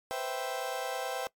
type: chord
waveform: 35% pulse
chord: C major seventh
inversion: third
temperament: equal with one note detuned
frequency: 493.9 / 523.3 / 659.3 / 780.8 Hz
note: B4 / C5 / E5 / G5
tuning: 0 / 0 / 0 / -7 cents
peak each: -39 / -37 / -37 / -35 dBFS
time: 0.11-1.27 s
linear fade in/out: 0 ms
effects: noise-tail reverb RT60 0.1 s tail -21 dB re dry + MP3 96 kbps